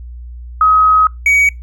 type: tone pair in turn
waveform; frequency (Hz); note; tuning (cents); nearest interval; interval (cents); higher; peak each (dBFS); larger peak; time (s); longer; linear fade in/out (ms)
sine / triangle; 1268 / 2259; D#6 / C#7; +32 / +32; minor seventh; 1000; second; -6; neither; 0.61-1.07 / 1.26-1.49; first; 2
effects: noise-tail reverb RT60 0.2 s tail -24 dB re dry + added 60 Hz sine -27 dBFS peak until 1.62 s